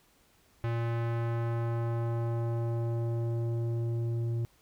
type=tone with low-pass filter sweep; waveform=square; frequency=116.54 Hz; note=A#2; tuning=in tune; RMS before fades=-31 dBFS; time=0.64-4.45 s; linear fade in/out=0 ms; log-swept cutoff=2300 to 280 Hz; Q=0.92; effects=pink hiss -65 dBFS RMS until 4.61 s